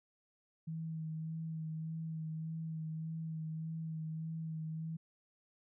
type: tone with vibrato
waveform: sine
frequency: 160 Hz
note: D#3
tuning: 49 cents sharp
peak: -38 dBFS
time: 0.67-4.97 s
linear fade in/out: 10 ms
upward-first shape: sine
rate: 1.7 Hz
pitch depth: 21 cents each way
effects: none